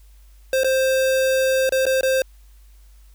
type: tone with dropouts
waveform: square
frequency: 526 Hz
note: C5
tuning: 9 cents sharp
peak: -17 dBFS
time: 0.53-2.22 s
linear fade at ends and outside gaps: 2 ms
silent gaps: 0.635-0.644 / 1.693-1.722 / 1.855-1.865 / 2.01-2.031 s
effects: added 50 Hz sine -45 dBFS peak until 3.14 s + white hiss -60 dBFS RMS until 3.14 s